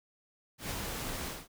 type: noise with ADSR envelope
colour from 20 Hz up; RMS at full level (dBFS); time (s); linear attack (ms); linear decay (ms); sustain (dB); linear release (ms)
pink; -36; 0.58-1.48; 120; 47; -2; 210
effects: none